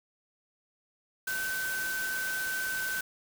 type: tone in noise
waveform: sine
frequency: 1530 Hz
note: G6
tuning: 42 cents flat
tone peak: -31 dBFS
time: 1.27-3.01 s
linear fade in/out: 5 ms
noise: white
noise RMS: -38 dBFS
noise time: 1.27-3.01 s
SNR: +4 dB
effects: none